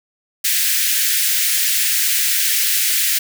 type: high-pass noise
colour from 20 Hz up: white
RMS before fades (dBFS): -17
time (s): 0.44-3.19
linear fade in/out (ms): 10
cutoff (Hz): 1600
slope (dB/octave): 48
effects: none